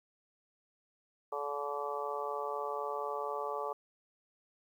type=harmonic tone; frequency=144.1 Hz; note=D3; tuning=33 cents flat; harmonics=3 / 4 / 5 / 6 / 7 / 8; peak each=-40 / -41 / -44 / -41 / -46 / -40 dBFS; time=1.32-3.73 s; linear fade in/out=5 ms; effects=11-bit